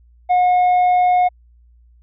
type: tone with tanh clipping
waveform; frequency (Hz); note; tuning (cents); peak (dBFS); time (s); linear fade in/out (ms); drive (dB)
triangle; 723; F#5; -40; -12; 0.29-1.29; 20; 8
effects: added 59 Hz sine -47 dBFS peak until 2.02 s